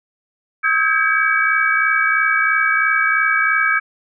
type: tone cluster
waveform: sine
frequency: 1282 / 1580 / 1643 / 2279 Hz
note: E6 / G6 / G#6 / C#7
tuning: -49 / +13 / -19 / +47 cents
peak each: -19 dBFS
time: 0.63-3.8 s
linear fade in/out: 20 ms
effects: none

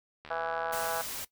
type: click train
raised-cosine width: 0.3 ms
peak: -29 dBFS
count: 49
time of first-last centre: 0.25-0.882 s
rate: 76 Hz
type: harmonic tone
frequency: 165 Hz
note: E3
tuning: 2 cents sharp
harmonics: 3 / 4 / 5 / 6 / 7 / 8 / 9 / 10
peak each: -39 / -35 / -36 / -42 / -41 / -41 / -39 / -44 dBFS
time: 0.3-1.02 s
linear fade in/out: 10 ms
type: noise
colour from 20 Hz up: white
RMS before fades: -38 dBFS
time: 0.72-1.25 s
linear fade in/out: 10 ms
effects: noise-tail reverb RT60 0.1 s tail -17 dB re dry

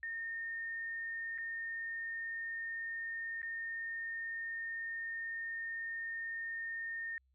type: tone with dropouts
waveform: sine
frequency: 1829 Hz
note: A#6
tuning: 33 cents flat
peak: -38 dBFS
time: 0.03-7.18 s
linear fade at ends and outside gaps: 1 ms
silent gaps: 1.379-1.384 / 3.418-3.429 s
effects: added 65 Hz sine -70 dBFS peak until 7.34 s

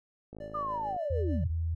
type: click train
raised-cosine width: 2 ms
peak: -32 dBFS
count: 35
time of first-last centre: 0.33-0.964 s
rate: 53.6 Hz
type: tone with tremolo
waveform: triangle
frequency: 587.3 Hz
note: D5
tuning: in tune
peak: -36 dBFS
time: 0.4-1.44 s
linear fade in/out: 5 ms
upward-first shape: sine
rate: 6.7 Hz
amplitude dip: 65%
type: linear sweep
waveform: sine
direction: down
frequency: 1232 to 54.4 Hz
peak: -31 dBFS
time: 0.54-1.51 s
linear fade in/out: 10 ms
type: tone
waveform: sine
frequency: 82.41 Hz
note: E2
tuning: in tune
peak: -28 dBFS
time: 1.1-1.75 s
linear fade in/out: 10 ms
effects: none

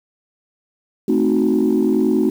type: chord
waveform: sine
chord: A diminished seventh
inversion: none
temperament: equal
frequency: 220 / 261.6 / 311.1 / 370 Hz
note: A3 / C4 / Eb4 / Gb4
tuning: 0 / 0 / 0 / 0 cents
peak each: -18 dBFS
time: 1.08-2.3 s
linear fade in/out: 5 ms
effects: tanh soft clip ceiling -7 dBFS + 7-bit

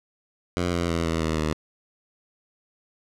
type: tone with pitch steps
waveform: 10% pulse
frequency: 88.1 / 85.89 / 83.73 / 81.63 / 79.58 / 77.59 Hz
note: F2 / F2 / E2 / E2 / D#2 / D#2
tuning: +16 / -28 / +28 / -16 / +40 / -4 cents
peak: -15 dBFS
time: 0.57-1.53 s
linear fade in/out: 0 ms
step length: 160 ms
effects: low-pass 8000 Hz 12 dB/octave

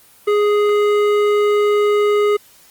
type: tone with hard clipping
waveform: triangle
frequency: 415.3 Hz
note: G#4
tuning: in tune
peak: -14 dBFS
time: 0.27-2.37 s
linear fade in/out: 10 ms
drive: 16 dB
effects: white hiss -48 dBFS RMS until 2.7 s + Opus 24 kbps

